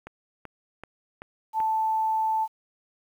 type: click train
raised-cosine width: 0.5 ms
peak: -24 dBFS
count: 5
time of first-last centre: 0.07-1.603 s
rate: 2.61 Hz
type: tone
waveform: sine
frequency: 880 Hz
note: A5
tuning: in tune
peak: -22 dBFS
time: 1.53-2.48 s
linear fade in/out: 50 ms
effects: 9-bit